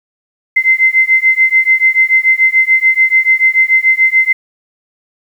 sine beating tone pair, 2067 / 2073.9 Hz, C7 / C7, -22 / -16 cents, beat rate 6.9 Hz, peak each -10 dBFS, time 0.56-4.33 s, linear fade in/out 10 ms, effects 7-bit

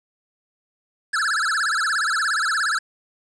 square tone with vibrato, 1500 Hz, F#6, 23 cents sharp, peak -20 dBFS, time 1.13-2.79 s, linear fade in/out 10 ms, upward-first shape sine, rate 17 Hz, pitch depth 260 cents each way, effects resampled to 22050 Hz + 8-bit

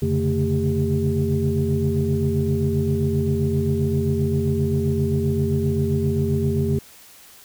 sine tone cluster, 88.6 / 138.4 / 146 / 223.4 / 398.4 Hz, F2 / C#3 / D3 / A3 / G4, +25 / -2 / -10 / +27 / +28 cents, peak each -24 dBFS, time 0.02-6.79 s, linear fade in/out 5 ms, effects tanh soft clip ceiling -9 dBFS + white hiss -47 dBFS RMS until 7.44 s

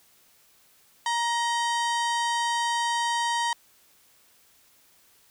harmonic tone with a mistuned harmonic, 940 Hz, A#5, 14 cents sharp, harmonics 1 / 2 / 3 / 4 / 5 / 6 / 7 / 8 / 9 / 10, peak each -25 / -31 / -35 / -37 / -39 / -41 / -42 / -43 / -44 / -45 dBFS, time 1.06-3.53 s, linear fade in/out 2 ms, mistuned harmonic 3, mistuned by +150 cents, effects white hiss -60 dBFS RMS until 5.3 s

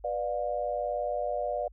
sine chord, B diminished, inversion none, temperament just, 493.9 / 592.7 / 711.2 Hz, B4 / D5 / F5, 0 / +16 / +31 cents, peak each -35 / -31 / -33 dBFS, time 0.04-1.68 s, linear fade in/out 5 ms, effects added 50 Hz sine -50 dBFS peak until 1.72 s

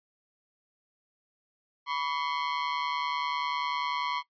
sawtooth ring-modulated tone, 1060 Hz, C6, 22 cents sharp, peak -22 dBFS, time 1.86-4.23 s, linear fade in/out 50 ms, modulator 75.1 Hz, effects noise-tail reverb RT60 0.1 s tail -17 dB re dry + resampled to 11025 Hz

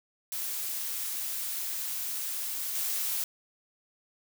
blue noise with level steps, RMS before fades -34 / -31 dBFS, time 0.32-3.24 s, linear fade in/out 2 ms, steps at 2.75 s, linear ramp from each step 2 ms, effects none

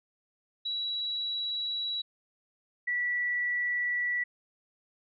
sine tone pair in turn, 3906 / 1953 Hz, B7 / B6, -20 / -20 cents, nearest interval octave, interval 1200 cents, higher first, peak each -30 / -27 dBFS, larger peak second, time 0.65-2.02 / 2.87-4.24 s, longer neither, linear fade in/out 10 ms, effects none

